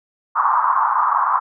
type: band-pass noise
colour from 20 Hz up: pink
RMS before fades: -17 dBFS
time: 0.35-1.4 s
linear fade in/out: 20 ms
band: 950 to 1200 Hz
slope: 48 dB/octave
effects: none